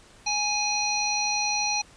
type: harmonic tone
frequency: 830.6 Hz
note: G#5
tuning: in tune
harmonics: 1 / 3 / 5 / 7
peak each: -29 / -29 / -29 / -29 dBFS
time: 0.26-1.82 s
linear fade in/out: 10 ms
effects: pink hiss -53 dBFS RMS until 1.96 s + resampled to 22050 Hz